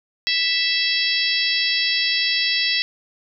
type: harmonic tone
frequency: 659.3 Hz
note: E5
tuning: in tune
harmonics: 3 / 4 / 5 / 6 / 7 / 8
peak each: -25 / -25 / -25 / -25 / -25 / -25 dBFS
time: 0.27-2.82 s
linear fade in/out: 0 ms
effects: none